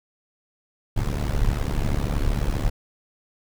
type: noise with amplitude modulation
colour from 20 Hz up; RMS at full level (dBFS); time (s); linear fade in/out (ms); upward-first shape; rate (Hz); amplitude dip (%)
brown; -19; 0.96-2.7; 10; sine; 72.3; 90
effects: none